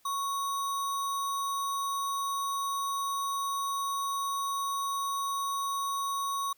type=tone with sample-and-hold; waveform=sine; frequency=1108.7 Hz; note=C#6; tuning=in tune; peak=-29 dBFS; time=0.05-6.53 s; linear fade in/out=5 ms; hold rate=4900 Hz; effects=white hiss -66 dBFS RMS until 6.57 s